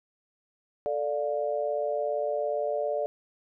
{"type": "chord", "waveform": "sine", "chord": "D minor", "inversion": "second", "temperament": "just", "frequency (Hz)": [440.5, 587.3, 704.8], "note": ["A4", "D5", "F5"], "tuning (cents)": [2, 0, 16], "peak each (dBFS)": [-32, -28, -34], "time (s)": [0.86, 3.06], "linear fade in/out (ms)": 0, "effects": []}